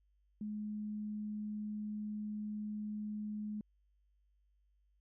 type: tone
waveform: sine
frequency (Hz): 211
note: G#3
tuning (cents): +28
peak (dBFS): -38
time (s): 0.41-3.61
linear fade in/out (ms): 2
effects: added 50 Hz sine -70 dBFS peak until 5 s